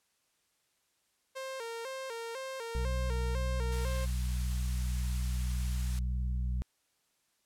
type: tone with vibrato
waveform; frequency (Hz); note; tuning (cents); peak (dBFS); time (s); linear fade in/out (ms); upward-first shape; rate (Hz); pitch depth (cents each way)
sawtooth; 493.9; B4; 0; -34; 1.35-4.06; 20; square; 2; 120
type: harmonic tone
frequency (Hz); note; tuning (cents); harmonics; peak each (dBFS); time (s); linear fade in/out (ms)
61.74; B1; 0; 1 / 2 / 3; -30 / -40 / -45; 2.75-6.62; 0
type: high-pass noise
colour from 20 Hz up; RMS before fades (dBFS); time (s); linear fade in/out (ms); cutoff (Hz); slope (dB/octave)
white; -46; 3.72-5.99; 0; 740; 12
effects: white hiss -75 dBFS RMS until 7.45 s + low-pass 11000 Hz 12 dB/octave